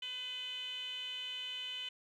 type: tone with band-pass filter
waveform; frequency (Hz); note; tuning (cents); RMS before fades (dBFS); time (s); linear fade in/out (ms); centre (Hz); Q
10% pulse; 504; B4; +35; -42; 0.02-1.89; 5; 3100; 8.4
effects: none